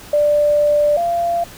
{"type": "tone pair in turn", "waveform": "sine", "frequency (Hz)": [590, 687.2], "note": ["D5", "F5"], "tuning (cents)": [8, -28], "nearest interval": "minor third", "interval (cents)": 264, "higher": "second", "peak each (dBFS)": [-11, -15], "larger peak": "first", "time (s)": [[0.13, 0.97], [0.97, 1.44]], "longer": "first", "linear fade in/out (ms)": 5, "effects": ["pink hiss -38 dBFS RMS until 1.57 s"]}